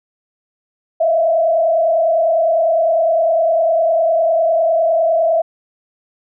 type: tone with frequency modulation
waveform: sine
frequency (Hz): 659.3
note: E5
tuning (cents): 0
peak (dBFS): -11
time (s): 1-5.42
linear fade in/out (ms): 10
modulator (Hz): 29.9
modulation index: 0.94
effects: none

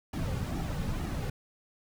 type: noise with flanger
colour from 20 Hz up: brown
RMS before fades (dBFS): -33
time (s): 0.13-1.3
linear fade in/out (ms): 5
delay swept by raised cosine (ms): 1.9 to 3.1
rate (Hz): 2.2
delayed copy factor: -0.6
effects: none

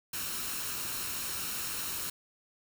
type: noise with comb filter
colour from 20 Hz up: white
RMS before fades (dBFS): -36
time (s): 0.13-2.1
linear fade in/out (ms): 5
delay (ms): 0.73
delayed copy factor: +0.5
effects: none

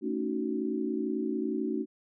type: chord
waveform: sine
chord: D# half-diminished seventh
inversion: second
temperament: just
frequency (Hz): 224 / 280 / 311.1 / 373.4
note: A3 / C#4 / D#4 / F#4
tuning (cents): +31 / +18 / 0 / +16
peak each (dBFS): -34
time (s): 0.01-1.86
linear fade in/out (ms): 50
effects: none

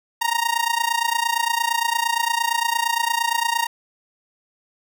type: tone with amplitude modulation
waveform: sawtooth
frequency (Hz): 932.3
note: A#5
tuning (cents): 0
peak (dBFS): -12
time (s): 0.21-3.67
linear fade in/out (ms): 10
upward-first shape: sine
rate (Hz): 28.7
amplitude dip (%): 85
effects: none

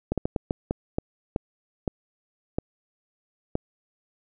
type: slowing click train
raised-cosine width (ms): 2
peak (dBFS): -11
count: 11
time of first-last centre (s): 0.12-3.554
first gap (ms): 57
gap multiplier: 1.37
effects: none

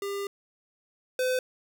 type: tone pair in turn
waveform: square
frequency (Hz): 400 / 509.2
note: G4 / C5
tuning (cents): +35 / -47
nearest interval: major third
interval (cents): 418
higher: second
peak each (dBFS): -31 / -25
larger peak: second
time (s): 0.02-0.27 / 1.19-1.39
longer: first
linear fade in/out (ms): 2
effects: none

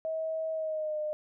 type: tone with pitch glide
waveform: sine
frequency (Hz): 640 to 607.9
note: D#5 to D#5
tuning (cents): +49 to -40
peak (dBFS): -30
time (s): 0.05-1.13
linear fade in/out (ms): 0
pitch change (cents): -89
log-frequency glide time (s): 0.52-0.99
effects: none

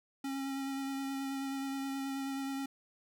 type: tone with vibrato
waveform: square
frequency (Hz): 272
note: C#4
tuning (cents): -33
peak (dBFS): -36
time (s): 0.24-2.66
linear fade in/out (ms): 5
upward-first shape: triangle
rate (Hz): 9.4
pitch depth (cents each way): 19
effects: none

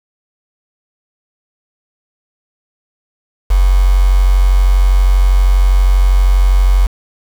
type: tone with quantisation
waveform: sine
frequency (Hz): 46.25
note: F#1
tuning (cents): 0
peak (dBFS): -6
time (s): 3.5-6.87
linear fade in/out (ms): 10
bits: 4
effects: none

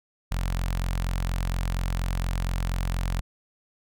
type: tone with notch filter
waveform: sawtooth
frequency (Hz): 44.24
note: F1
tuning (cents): +23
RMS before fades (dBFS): -27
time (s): 0.31-3.21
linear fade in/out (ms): 10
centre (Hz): 360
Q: 0.67
effects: none

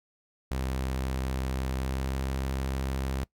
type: tone with pitch glide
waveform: sawtooth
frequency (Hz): 65.4 to 66.58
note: C2 to C2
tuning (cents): 0 to +31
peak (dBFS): -25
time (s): 0.51-3.24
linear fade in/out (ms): 0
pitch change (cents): +31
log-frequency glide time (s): 1.77-2.13
effects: noise-tail reverb RT60 0.1 s tail -21 dB re dry

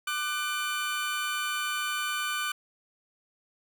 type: tone pair together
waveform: 25% pulse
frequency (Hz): 1190.6 / 1500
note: D6 / F#6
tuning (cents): +23 / +23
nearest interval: major third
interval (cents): 400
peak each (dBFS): -28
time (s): 0.07-2.52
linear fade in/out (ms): 5
effects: none

